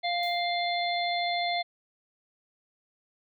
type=harmonic tone; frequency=698.5 Hz; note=F5; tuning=in tune; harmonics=1 / 3 / 5 / 6; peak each=-28 / -33 / -35 / -36 dBFS; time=0.03-1.63 s; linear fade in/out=20 ms
type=noise with exponential decay; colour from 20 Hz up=blue; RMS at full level=-47 dBFS; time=0.23-0.57 s; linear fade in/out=0 ms; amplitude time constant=73 ms
effects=none